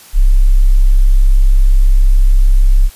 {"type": "tone", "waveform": "sine", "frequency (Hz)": 33.25, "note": "C1", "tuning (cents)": 29, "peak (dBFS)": -4, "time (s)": [0.13, 2.9], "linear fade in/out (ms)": 50, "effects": ["white hiss -39 dBFS RMS until 2.95 s", "resampled to 32000 Hz"]}